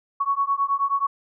sine beating tone pair, 1108.7 / 1118.1 Hz, C#6 / C#6, 0 / +15 cents, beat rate 9.4 Hz, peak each -23 dBFS, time 0.2-1.07 s, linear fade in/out 10 ms, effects none

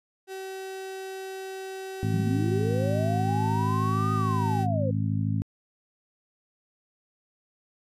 35% pulse tone, 381.8 Hz, G4, 46 cents flat, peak -33 dBFS, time 0.27-4.67 s, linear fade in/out 50 ms
harmonic tone, 53.1 Hz, G#1, 39 cents sharp, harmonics 2 / 3 / 4 / 5, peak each -26 / -30 / -32 / -34 dBFS, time 2.03-5.42 s, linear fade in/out 0 ms
sine linear two-way sweep, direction up then down, 153.2 to 1244.5 to 487.5 Hz, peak -28 dBFS, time 2.13-4.91 s, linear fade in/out 10 ms, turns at 4.13 s
effects resampled to 32000 Hz

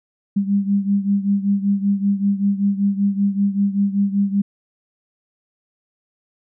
sine beating tone pair, 198.4 / 203.6 Hz, G3 / G#3, +21 / -34 cents, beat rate 5.2 Hz, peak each -17 / -21 dBFS, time 0.36-4.42 s, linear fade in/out 10 ms, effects none

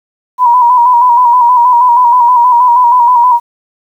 sine tone with vibrato, 974 Hz, B5, 24 cents flat, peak -3 dBFS, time 0.38-3.4 s, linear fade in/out 50 ms, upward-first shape square, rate 6.3 Hz, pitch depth 46 cents each way, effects 7-bit

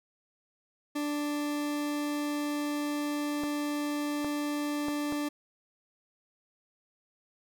40% pulse tone, 293.6 Hz, D4, in tune, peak -29 dBFS, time 0.95-5.29 s, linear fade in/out 10 ms
clicks, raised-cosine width 1 ms, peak -23 dBFS, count 4, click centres 3.436 / 4.246 / 4.884 / 5.124 s
effects none

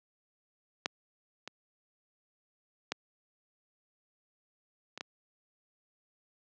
clicks, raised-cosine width 0.2 ms, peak -12 / -23 / -14 / -24 / -19 dBFS, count 5, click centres 0.859 / 1.476 / 2.92 / 4.976 / 5.009 s, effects high-pass 200 Hz 12 dB/octave + low-pass 7000 Hz 12 dB/octave

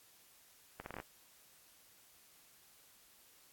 accelerating click train, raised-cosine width 0.5 ms, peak -28 dBFS, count 7, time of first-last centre 0.8-1.001 s, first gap 61 ms, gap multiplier 0.75, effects white hiss -64 dBFS RMS until 3.52 s + AAC 64 kbps

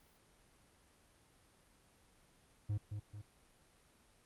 triangle tone with echo, 103.83 Hz, G#2, in tune, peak -32 dBFS, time 2.69-2.78 s, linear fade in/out 10 ms, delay 220 ms, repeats 2, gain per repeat -6 dB, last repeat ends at 3.22 s, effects pink hiss -68 dBFS RMS until 4.25 s + Opus 32 kbps

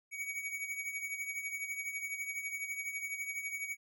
square tone with tremolo, 2253 Hz, C#7, 28 cents sharp, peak -35 dBFS, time 0.11-3.77 s, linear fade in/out 50 ms, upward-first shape triangle, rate 12 Hz, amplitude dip 70%, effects none

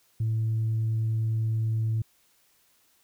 sine tone, 111.3 Hz, A2, 20 cents sharp, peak -22 dBFS, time 0.2-2.02 s, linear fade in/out 5 ms, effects tanh soft clip ceiling -21 dBFS + white hiss -65 dBFS RMS until 3.03 s

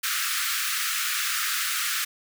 pink high-pass noise, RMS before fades -27 dBFS, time 0.03-2.05 s, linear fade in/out 10 ms, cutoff 1200 Hz, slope 96 dB/octave, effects none

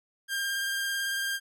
sawtooth tone with vibrato, 1600 Hz, G6, 35 cents sharp, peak -25 dBFS, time 0.28-1.4 s, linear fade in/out 50 ms, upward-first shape square, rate 18 Hz, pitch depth 11 cents each way, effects none

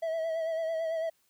triangle tone with vibrato, 650 Hz, E5, 24 cents flat, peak -27 dBFS, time 0.02-1.1 s, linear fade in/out 10 ms, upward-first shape sine, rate 9 Hz, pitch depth 36 cents each way, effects white hiss -71 dBFS RMS until 1.29 s

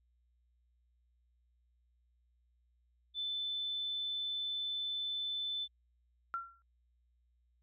sine tone, 3520 Hz, A7, in tune, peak -35 dBFS, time 3.14-5.68 s, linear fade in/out 50 ms
sine tone with exponential decay, 1366 Hz, F6, 39 cents flat, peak -32 dBFS, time 6.34-6.62 s, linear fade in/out 0 ms, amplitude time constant 60 ms
effects added 60 Hz sine -70 dBFS peak until 7.62 s

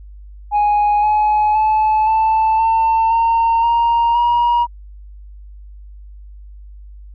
sine tone with pitch steps, 830.6 / 847.1 / 863.9 / 881 / 898.5 / 916.3 / 934.5 / 953 Hz, G#5 / G#5 / A5 / A5 / A5 / A#5 / A#5 / A#5, 0 / +34 / -32 / +2 / +36 / -30 / +4 / +38 cents, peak -9 dBFS, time 0.51-4.67 s, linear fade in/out 50 ms, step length 520 ms, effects tanh soft clip ceiling -10 dBFS + added 50 Hz sine -34 dBFS peak until 7.14 s

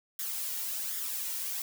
blue noise with flanger, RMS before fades -35 dBFS, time 0.19-1.62 s, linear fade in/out 2 ms, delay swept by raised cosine 0.57 to 2.17 ms, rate 1.3 Hz, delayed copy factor +0.55, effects none

